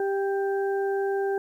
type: harmonic tone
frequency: 393.6 Hz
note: G4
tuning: 7 cents sharp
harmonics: 1 / 2 / 4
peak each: -24 / -32 / -37 dBFS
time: 0-1.38 s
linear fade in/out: 2 ms
effects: 10-bit